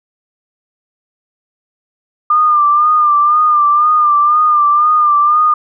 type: tone with vibrato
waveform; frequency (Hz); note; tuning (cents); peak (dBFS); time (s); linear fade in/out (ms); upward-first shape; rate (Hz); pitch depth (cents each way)
sine; 1201; D6; +38; -7; 2.3-5.54; 5; sine; 2; 46
effects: none